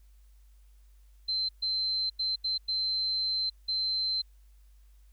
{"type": "tone bursts at uneven times", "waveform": "sine", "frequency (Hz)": 4100, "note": "C8", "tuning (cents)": -36, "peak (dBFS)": -27, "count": 6, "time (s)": [[1.28, 1.49], [1.62, 2.1], [2.19, 2.36], [2.44, 2.58], [2.68, 3.5], [3.68, 4.22]], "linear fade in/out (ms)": 10, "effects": ["added 50 Hz sine -54 dBFS peak until 5.12 s", "white hiss -72 dBFS RMS until 5.12 s"]}